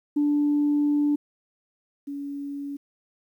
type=tone pair in turn; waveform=sine; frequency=292.6 / 283 Hz; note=D4 / C#4; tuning=-6 / +36 cents; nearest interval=minor second; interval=58 cents; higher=first; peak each=-18 / -30 dBFS; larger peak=first; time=0.16-1.16 / 2.07-2.77 s; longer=first; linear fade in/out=10 ms; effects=tanh soft clip ceiling -15 dBFS + 10-bit